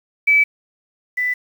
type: tone pair in turn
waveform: sine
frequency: 2300 / 1990.3 Hz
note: D7 / B6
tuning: -37 / +13 cents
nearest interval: minor third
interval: 250 cents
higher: first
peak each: -10 / -17 dBFS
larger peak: first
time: 0.27-0.44 / 1.17-1.34 s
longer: neither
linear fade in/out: 10 ms
effects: 7-bit